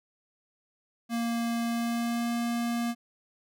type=tone with pitch glide; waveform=square; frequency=233.1 to 235.7 Hz; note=A#3 to A#3; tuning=0 to +19 cents; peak=-28 dBFS; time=1.09-2.95 s; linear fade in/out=50 ms; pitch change=+19 cents; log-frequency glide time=1.65-2.34 s; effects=none